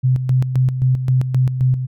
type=tone with tremolo; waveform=sine; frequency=128.6 Hz; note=C3; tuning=30 cents flat; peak=-11 dBFS; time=0.03-1.87 s; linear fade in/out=20 ms; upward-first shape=square; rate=3.8 Hz; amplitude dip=60%; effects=none